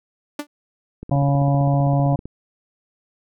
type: tone with exponential decay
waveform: sawtooth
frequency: 293.7 Hz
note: D4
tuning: in tune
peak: -17 dBFS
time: 0.39-0.47 s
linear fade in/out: 5 ms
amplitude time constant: 17 ms
type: click train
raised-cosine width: 3 ms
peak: -20 dBFS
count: 20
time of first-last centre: 1.03-2.256 s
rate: 15.5 Hz
type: harmonic tone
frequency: 140.3 Hz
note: C#3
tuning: 21 cents sharp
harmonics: 1 / 2 / 4 / 5 / 6 / 7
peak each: -16 / -24 / -26 / -25 / -33 / -33 dBFS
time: 1.11-2.16 s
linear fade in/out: 5 ms
effects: none